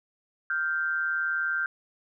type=tone pair together; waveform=sine; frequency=1400 / 1559.8 Hz; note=F6 / G6; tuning=+4 / -9 cents; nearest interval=major second; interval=187 cents; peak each=-28 dBFS; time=0.5-1.66 s; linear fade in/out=2 ms; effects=none